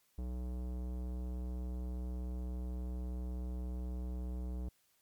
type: tone with tanh clipping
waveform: sine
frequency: 61.74 Hz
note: B1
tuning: in tune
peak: -39 dBFS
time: 0.18-4.69 s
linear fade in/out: 5 ms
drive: 18 dB
effects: white hiss -73 dBFS RMS until 5.01 s + MP3 96 kbps